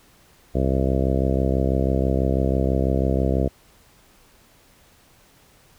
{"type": "harmonic tone", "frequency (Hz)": 66.1, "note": "C2", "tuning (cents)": 18, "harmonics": [1, 2, 3, 4, 5, 6, 7, 8, 9, 10], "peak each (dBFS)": [-22, -25, -27, -28, -29, -30, -30, -31, -32, -32], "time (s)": [0.54, 3.49], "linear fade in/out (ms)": 20, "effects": ["pink hiss -55 dBFS RMS until 5.78 s"]}